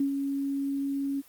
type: tone with ADSR envelope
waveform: sine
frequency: 277.2 Hz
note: C#4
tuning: in tune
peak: -22 dBFS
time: 0-1.22 s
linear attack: 4 ms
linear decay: 100 ms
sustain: -5 dB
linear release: 29 ms
effects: white hiss -56 dBFS RMS until 1.28 s + Opus 32 kbps